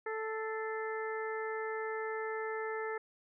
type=harmonic tone with a mistuned harmonic; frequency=440 Hz; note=A4; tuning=in tune; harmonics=1 / 2 / 3 / 4 / 5; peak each=-37 / -43 / -44 / -43 / -48 dBFS; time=0.06-2.98 s; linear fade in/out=5 ms; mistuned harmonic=5; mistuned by=-100 cents; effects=none